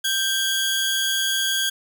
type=tone pair together; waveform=sawtooth; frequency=1573 / 3333 Hz; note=G6 / G#7; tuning=+6 / +5 cents; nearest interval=octave + minor second; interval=1299 cents; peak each=-21 / -19 dBFS; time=0.04-1.7 s; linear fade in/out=10 ms; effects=none